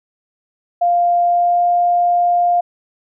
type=tone with pitch glide; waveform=sine; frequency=698.5 to 702.5 Hz; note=F5 to F5; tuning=0 to +10 cents; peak=-11 dBFS; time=0.81-2.61 s; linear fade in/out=10 ms; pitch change=+10 cents; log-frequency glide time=1.24-1.63 s; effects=none